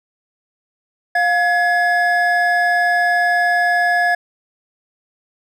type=tone pair together; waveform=triangle; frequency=705 / 1691.4 Hz; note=F5 / G#6; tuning=+16 / +31 cents; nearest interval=octave + minor third; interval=1515 cents; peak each=-14 dBFS; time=1.15-4.15 s; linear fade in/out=5 ms; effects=none